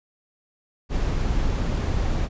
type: noise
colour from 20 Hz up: brown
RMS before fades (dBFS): -23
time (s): 0.89-2.29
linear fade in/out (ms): 50
effects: resampled to 16000 Hz